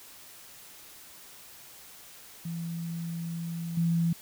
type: tone with level steps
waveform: sine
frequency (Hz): 167.8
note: E3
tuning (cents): +31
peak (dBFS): -32 / -23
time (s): 2.45-4.13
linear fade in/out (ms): 5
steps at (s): 3.77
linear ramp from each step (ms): 5
effects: white hiss -50 dBFS RMS until 4.21 s